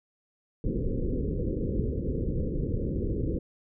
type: low-pass noise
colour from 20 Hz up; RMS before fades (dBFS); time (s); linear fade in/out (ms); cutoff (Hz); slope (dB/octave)
pink; -29; 0.64-3.39; 2; 520; 96
effects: none